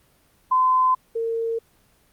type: tone pair in turn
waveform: sine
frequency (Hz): 1025 / 456.6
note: C6 / A#4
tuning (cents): -36 / -36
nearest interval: octave + major second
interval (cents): 1400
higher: first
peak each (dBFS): -15 / -22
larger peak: first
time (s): 0.51-0.95 / 1.15-1.59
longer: neither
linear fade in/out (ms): 10
effects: pink hiss -60 dBFS RMS until 2.12 s + Opus 24 kbps